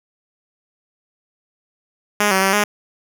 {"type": "tone with pitch steps", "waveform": "5% pulse", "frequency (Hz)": [207.3, 190.5, 193.2, 207.4], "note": ["G#3", "G3", "G3", "G#3"], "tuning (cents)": [-3, -49, -25, -2], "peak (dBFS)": -3, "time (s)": [2.2, 2.64], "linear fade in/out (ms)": 5, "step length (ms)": 110, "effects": []}